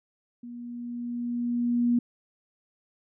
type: tone with level ramp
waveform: sine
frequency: 240 Hz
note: B3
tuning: 49 cents flat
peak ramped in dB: -38 to -19 dBFS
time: 0.43-1.99 s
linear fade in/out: 5 ms
effects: none